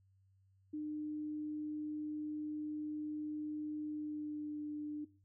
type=tone with pitch glide; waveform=sine; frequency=302.5 to 298.5 Hz; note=D#4 to D4; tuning=-49 to +28 cents; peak=-38 dBFS; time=0.73-5.05 s; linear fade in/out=10 ms; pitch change=-23 cents; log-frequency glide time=3.85-4.6 s; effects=noise-tail reverb RT60 0.3 s tail -17 dB re dry + added 96 Hz sine -67 dBFS peak until 5.24 s